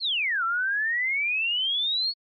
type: exponential two-way sweep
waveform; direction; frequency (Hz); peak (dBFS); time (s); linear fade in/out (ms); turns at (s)
sine; down then up; 4435 to 1326 to 4435; -23; 0-2.14; 50; 0.44
effects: AAC 64 kbps